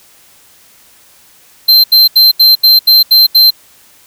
square tone bursts, 4125 Hz, C8, 25 cents flat, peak -3 dBFS, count 8, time 1.68-3.506 s, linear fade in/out 10 ms, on 160 ms, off 78 ms, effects white hiss -44 dBFS RMS until 4.06 s

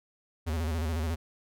square tone with vibrato, 80.1 Hz, E2, 49 cents flat, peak -29 dBFS, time 0.46-1.16 s, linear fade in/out 20 ms, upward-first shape square, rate 14 Hz, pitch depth 82 cents each way, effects none

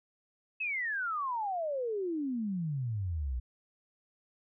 sine exponential sweep, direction down, 2637 to 58.27 Hz, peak -31 dBFS, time 0.6-3.4 s, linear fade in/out 10 ms, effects none

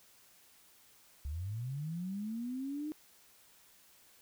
sine linear sweep, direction up, 66.3 to 310 Hz, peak -36 dBFS, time 1.25-2.92 s, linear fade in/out 0 ms, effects white hiss -63 dBFS RMS until 4.21 s

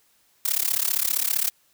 blue noise with amplitude modulation, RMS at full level -20 dBFS, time 0.45-1.5 s, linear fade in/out 5 ms, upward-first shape sine, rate 35.2 Hz, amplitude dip 95%, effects white hiss -63 dBFS RMS until 1.73 s

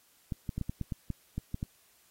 clicks, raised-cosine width 5 ms, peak -21 dBFS, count 11, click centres 0.322 / 0.492 / 0.58 / 0.613 / 0.695 / 0.813 / 0.922 / 1.103 / 1.38 / 1.544 / 1.629 s, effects white hiss -65 dBFS RMS until 2.1 s + AAC 48 kbps

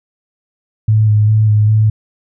sine tone with vibrato, 107.2 Hz, A2, 45 cents flat, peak -7 dBFS, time 0.88-1.9 s, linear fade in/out 5 ms, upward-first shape square, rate 2.5 Hz, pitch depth 20 cents each way, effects none

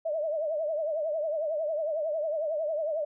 sine tone with vibrato, 621 Hz, D#5, 3 cents flat, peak -27 dBFS, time 0.05-3.05 s, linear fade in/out 10 ms, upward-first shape triangle, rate 11 Hz, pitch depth 130 cents each way, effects none

